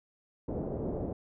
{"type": "low-pass noise", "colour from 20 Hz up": "white", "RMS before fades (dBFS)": -35, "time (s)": [0.48, 1.13], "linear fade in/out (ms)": 5, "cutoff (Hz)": 530, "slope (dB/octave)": 24, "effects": []}